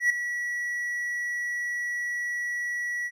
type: tone with ADSR envelope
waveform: triangle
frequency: 1937 Hz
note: B6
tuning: 34 cents flat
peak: -15 dBFS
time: 0-3.11 s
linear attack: 100 ms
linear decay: 4 ms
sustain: -11 dB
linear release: 51 ms
effects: none